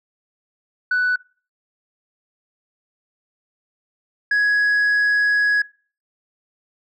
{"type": "tone pair in turn", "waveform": "sine", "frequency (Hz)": [1488, 1670.2], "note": ["F#6", "G#6"], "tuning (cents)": [9, 9], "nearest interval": "major second", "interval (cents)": 200, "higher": "second", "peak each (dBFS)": [-14, -12], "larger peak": "second", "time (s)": [[0.91, 1.16], [4.31, 5.62]], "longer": "second", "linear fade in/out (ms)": 5, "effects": ["noise-tail reverb RT60 0.4 s tail -24 dB re dry", "tanh soft clip ceiling -14 dBFS"]}